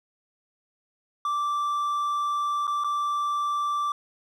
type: tone with dropouts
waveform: triangle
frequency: 1170 Hz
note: D6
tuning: 7 cents flat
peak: -22 dBFS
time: 1.25-3.92 s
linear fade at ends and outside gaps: 2 ms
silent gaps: 2.67-2.677 / 2.838-2.844 s
effects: none